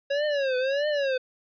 square tone with vibrato, 552 Hz, C#5, 7 cents flat, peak -24 dBFS, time 0.1-1.18 s, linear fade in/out 10 ms, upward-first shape triangle, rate 1.6 Hz, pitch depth 170 cents each way, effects resampled to 11025 Hz

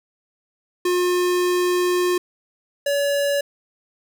square tone pair in turn, 358 / 568.3 Hz, F4 / C#5, +43 / +43 cents, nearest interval minor sixth, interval 800 cents, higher second, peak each -18 / -19 dBFS, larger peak first, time 0.85-2.18 / 2.86-3.41 s, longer first, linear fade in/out 5 ms, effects none

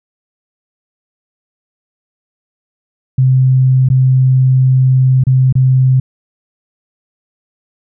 sine tone with dropouts, 130.1 Hz, C3, 9 cents flat, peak -6 dBFS, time 3.18-6 s, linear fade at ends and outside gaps 5 ms, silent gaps 3.888-3.9 / 5.238-5.268 / 5.526-5.553 s, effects none

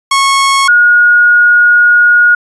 sawtooth / sine tone pair in turn, 1097 / 1441.6 Hz, C#6 / F#6, -18 / -45 cents, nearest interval perfect fourth, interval 473 cents, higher second, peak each -3 dBFS, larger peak neither, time 0.11-0.68 / 0.68-2.35 s, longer second, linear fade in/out 5 ms, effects resampled to 24000 Hz

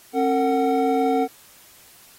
triangle tone cluster, 269.2 / 454.9 / 743 Hz, C4 / A#4 / F#5, +49 / -42 / +7 cents, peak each -20 dBFS, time 0.13-1.28 s, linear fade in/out 50 ms, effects white hiss -50 dBFS RMS until 2.18 s + AAC 48 kbps

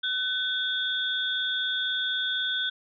sine tone cluster, 1512 / 3354 / 3578 Hz, F#6 / G#7 / A7, +37 / +16 / +28 cents, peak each -30 dBFS, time 0.03-2.7 s, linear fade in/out 10 ms, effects none

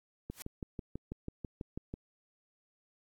white noise with exponential growth, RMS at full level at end -41 dBFS, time 0.3-0.42 s, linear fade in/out 0 ms, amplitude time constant 26 ms
click train, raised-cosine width 3 ms, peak -26 dBFS, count 11, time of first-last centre 0.3-1.939 s, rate 6.1 Hz
effects AAC 64 kbps

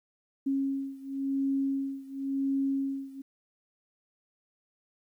sine beating tone pair, 272.5 / 273.44 Hz, C#4 / C#4, -29 / -24 cents, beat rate 0.94 Hz, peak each -30 / -32 dBFS, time 0.46-3.22 s, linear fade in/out 10 ms, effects 11-bit

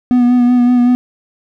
triangle tone with vibrato, 245.4 Hz, B3, 11 cents flat, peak -5 dBFS, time 0.11-0.95 s, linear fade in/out 0 ms, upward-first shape sine, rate 5.3 Hz, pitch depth 25 cents each way, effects none

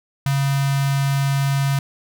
square tone with notch filter, 138.59 Hz, C#3, in tune, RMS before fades -19 dBFS, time 0.26-1.79 s, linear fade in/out 2 ms, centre 420 Hz, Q 0.8, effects none

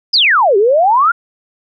sine exponential two-way sweep, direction down then up, 5274 to 380.5 to 1447 Hz, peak -7 dBFS, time 0.13-1.12 s, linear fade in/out 10 ms, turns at 0.57 s, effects none

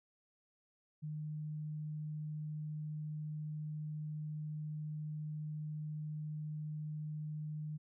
sine tone, 152.4 Hz, D#3, 36 cents flat, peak -39 dBFS, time 1.02-7.78 s, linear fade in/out 20 ms, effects none

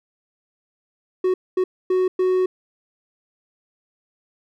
triangle tone bursts at uneven times, 370 Hz, F#4, in tune, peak -14 dBFS, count 4, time 1.24-1.34 / 1.57-1.64 / 1.9-2.08 / 2.19-2.46 s, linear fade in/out 5 ms, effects none

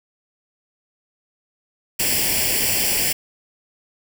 white noise with comb filter, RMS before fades -20 dBFS, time 1.99-3.13 s, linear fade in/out 10 ms, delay 0.39 ms, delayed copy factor +0.8, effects none

